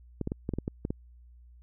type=clicks; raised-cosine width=3 ms; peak=-18 dBFS; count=9; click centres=0.213 / 0.274 / 0.319 / 0.491 / 0.537 / 0.586 / 0.679 / 0.851 / 0.905 s; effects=added 60 Hz sine -51 dBFS peak until 1.62 s